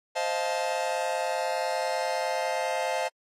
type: chord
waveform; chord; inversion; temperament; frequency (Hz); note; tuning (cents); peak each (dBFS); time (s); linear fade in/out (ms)
45% pulse; F dominant seventh; second; just; 523.8 / 628.6 / 698.5 / 873.1; C5 / Eb5 / F5 / A5; +2 / +18 / 0 / -14; -32; 0.15-3.09; 20
effects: low-pass 8000 Hz 12 dB/octave + AAC 48 kbps